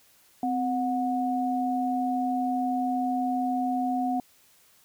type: tone pair together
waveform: sine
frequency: 257.4 / 730 Hz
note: C4 / F#5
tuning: -28 / -24 cents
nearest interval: octave + tritone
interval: 1804 cents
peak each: -27 dBFS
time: 0.43-4.2 s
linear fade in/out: 2 ms
effects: white hiss -60 dBFS RMS until 4.84 s